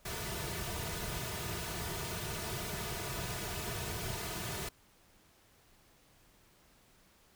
pink noise with comb filter, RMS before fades -39 dBFS, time 0.05-4.69 s, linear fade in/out 5 ms, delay 3.7 ms, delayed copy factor -0.75, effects pink hiss -65 dBFS RMS until 7.35 s

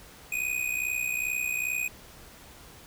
square tone with amplitude modulation, 2489 Hz, D#7, in tune, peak -25 dBFS, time 0.32-1.88 s, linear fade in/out 5 ms, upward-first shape sine, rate 62.4 Hz, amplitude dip 75%, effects pink hiss -50 dBFS RMS until 2.86 s

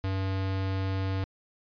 square tone, 95.8 Hz, G2, 39 cents flat, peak -28 dBFS, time 0.04-1.24 s, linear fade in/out 0 ms, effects resampled to 11025 Hz

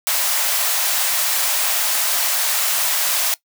white high-pass noise, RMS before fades -19 dBFS, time 0.07-3.34 s, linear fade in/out 0 ms, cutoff 560 Hz, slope 48 dB/octave, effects noise-tail reverb RT60 0.1 s tail -19 dB re dry

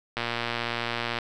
click train, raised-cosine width 0.3 ms, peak -12 dBFS, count 121, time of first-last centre 0.17-1.187 s, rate 118 Hz, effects none

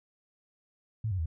sine tone with pitch steps, 110 / 94.12 / 80.52 Hz, A2 / F#2 / E2, 0 / +30 / -40 cents, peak -28 dBFS, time 1.04-1.259 s, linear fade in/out 5 ms, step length 73 ms, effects none

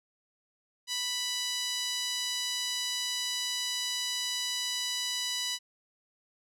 5% pulse tone with band-pass filter, 987.8 Hz, B5, in tune, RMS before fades -33 dBFS, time 0.87-5.59 s, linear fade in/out 50 ms, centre 3800 Hz, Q 1.2, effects none

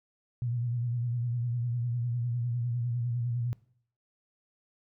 sine tone with vibrato, 120 Hz, B2, 49 cents flat, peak -28 dBFS, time 0.42-3.53 s, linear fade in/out 0 ms, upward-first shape sine, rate 9.9 Hz, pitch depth 58 cents each way, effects noise-tail reverb RT60 0.6 s tail -21 dB re dry

